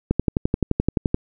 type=click train; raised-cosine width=3 ms; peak=-5 dBFS; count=13; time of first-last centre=0.11-1.144 s; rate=11.6 Hz; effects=none